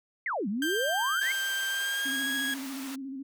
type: exponential two-way sweep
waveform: sine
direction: down then up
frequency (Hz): 2217 to 187.2 to 2217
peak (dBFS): -28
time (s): 0.26-1.32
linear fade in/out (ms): 2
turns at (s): 0.48
type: tone with pitch glide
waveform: 30% pulse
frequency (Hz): 1577 to 1654.4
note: G6 to G#6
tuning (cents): +10 to -7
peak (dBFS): -26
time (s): 0.62-2.54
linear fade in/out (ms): 2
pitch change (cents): +83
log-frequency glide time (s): 1.69-2.3
type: high-pass noise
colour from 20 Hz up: pink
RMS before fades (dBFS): -43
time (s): 1.21-2.96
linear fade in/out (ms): 10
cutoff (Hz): 840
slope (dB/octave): 12
type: tone with vibrato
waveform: sine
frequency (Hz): 269.3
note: C#4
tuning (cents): -50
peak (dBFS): -35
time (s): 2.05-3.23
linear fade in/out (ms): 10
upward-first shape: square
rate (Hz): 14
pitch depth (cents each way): 41
effects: none